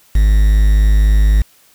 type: tone with quantisation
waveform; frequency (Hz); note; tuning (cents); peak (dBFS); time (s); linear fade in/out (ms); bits
triangle; 51.91; G#1; 0; -5; 0.15-1.42; 5; 5
effects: white hiss -50 dBFS RMS until 1.74 s